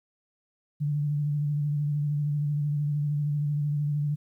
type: tone with vibrato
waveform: sine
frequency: 146.83 Hz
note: D3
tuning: in tune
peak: -24 dBFS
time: 0.8-4.16 s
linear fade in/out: 20 ms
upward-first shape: sine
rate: 13 Hz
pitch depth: 32 cents each way
effects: 11-bit